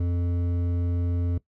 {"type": "tone with hard clipping", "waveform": "sine", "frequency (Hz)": 87.31, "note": "F2", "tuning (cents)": 0, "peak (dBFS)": -25, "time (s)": [0, 1.38], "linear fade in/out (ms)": 5, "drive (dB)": 10, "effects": ["noise-tail reverb RT60 0.1 s tail -18 dB re dry"]}